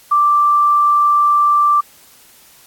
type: tone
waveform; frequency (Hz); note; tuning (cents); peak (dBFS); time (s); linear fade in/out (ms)
sine; 1174.7; D6; 0; -9; 0.11-1.81; 10
effects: white hiss -46 dBFS RMS until 2.66 s + AAC 64 kbps